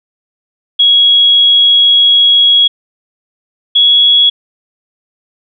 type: tone pair in turn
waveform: sine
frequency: 3322 / 3349 Hz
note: G#7 / G#7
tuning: 0 / +14 cents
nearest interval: unison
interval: 14 cents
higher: second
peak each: -4 dBFS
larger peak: neither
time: 0.79-2.68 / 3.75-4.3 s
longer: first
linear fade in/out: 10 ms
effects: none